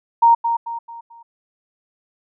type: tone with echo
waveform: sine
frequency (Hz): 930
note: A#5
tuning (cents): -4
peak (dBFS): -8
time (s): 0.22-0.35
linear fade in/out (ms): 10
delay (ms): 220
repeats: 4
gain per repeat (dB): -8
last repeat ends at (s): 1.23
effects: none